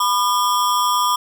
square ring-modulated tone, 1100 Hz, C#6, 14 cents flat, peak -13 dBFS, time 0-1.16 s, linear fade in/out 5 ms, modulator 106 Hz, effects none

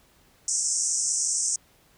white band-pass noise, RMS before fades -26 dBFS, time 0.48-1.56 s, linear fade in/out 2 ms, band 5500 to 8700 Hz, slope 96 dB/octave, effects pink hiss -60 dBFS RMS until 1.97 s

